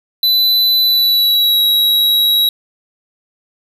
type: tone with pitch glide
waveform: square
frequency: 3999 to 3863 Hz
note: B7 to B7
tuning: +21 to -39 cents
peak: -10 dBFS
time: 0.23-2.49 s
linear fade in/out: 2 ms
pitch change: -60 cents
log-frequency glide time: 0.82-1.61 s
effects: none